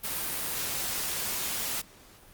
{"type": "noise", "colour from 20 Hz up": "white", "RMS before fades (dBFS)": -32, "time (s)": [0.03, 1.82], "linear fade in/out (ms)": 20, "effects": ["pink hiss -54 dBFS RMS until 2.33 s", "Opus 32 kbps"]}